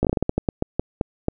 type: slowing click train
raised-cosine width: 2 ms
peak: -6 dBFS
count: 14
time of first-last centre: 0.03-1.284 s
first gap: 17 ms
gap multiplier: 1.26
effects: none